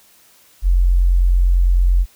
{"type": "tone", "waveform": "sine", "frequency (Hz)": 44.47, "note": "F1", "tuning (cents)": 32, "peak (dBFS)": -10, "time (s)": [0.62, 2.06], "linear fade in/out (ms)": 50, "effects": ["white hiss -51 dBFS RMS until 2.15 s"]}